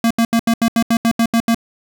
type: tone bursts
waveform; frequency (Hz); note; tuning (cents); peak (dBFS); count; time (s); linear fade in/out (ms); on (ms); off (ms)
square; 230; A#3; -23; -12; 11; 0.04-1.546; 2; 66; 78
effects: none